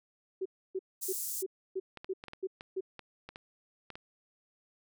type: tone bursts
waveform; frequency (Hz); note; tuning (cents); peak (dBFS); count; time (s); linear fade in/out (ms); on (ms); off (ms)
sine; 378.6; F#4; +40; -31; 8; 0.41-2.808; 10; 46; 290
type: high-pass noise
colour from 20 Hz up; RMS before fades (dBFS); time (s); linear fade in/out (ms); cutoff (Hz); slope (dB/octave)
pink; -37; 1.01-1.43; 20; 6900; 24
type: clicks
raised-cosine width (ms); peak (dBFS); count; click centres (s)
0.3; -28; 11; 1.973 / 2.045 / 2.239 / 2.283 / 2.334 / 2.609 / 2.993 / 3.29 / 3.359 / 3.903 / 3.955
effects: none